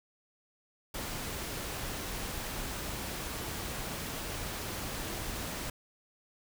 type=noise; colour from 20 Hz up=pink; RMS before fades=-38 dBFS; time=0.94-5.7 s; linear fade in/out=5 ms; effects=none